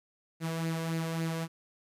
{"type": "tone with flanger", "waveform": "sawtooth", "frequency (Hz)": 163.7, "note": "E3", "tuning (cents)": -12, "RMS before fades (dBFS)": -33, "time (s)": [0.4, 1.48], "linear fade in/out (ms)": 50, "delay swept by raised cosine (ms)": [0.43, 1.93], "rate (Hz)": 3.6, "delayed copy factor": 0.5, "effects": ["resampled to 32000 Hz", "11-bit"]}